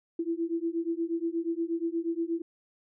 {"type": "beating tone pair", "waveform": "sine", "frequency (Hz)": [329.6, 338], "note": ["E4", "E4"], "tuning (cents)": [0, 43], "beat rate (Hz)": 8.4, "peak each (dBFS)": -31, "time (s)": [0.19, 2.42], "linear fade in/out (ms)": 5, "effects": []}